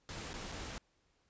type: noise with dropouts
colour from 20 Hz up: pink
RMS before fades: -44 dBFS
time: 0.09-0.78 s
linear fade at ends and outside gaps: 0 ms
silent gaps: 0.332-0.34 / 0.518-0.522 s
effects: pink hiss -75 dBFS RMS until 1.29 s + resampled to 16000 Hz